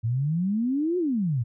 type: exponential two-way sweep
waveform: sine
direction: up then down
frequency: 109 to 370 to 109 Hz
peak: -22 dBFS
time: 0.03-1.44 s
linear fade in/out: 20 ms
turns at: 0.98 s
effects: none